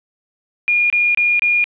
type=tone bursts; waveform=sine; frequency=2426 Hz; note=D#7; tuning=44 cents flat; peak=-12 dBFS; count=4; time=0.68-1.641 s; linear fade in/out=0 ms; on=220 ms; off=27 ms; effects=resampled to 8000 Hz + 7-bit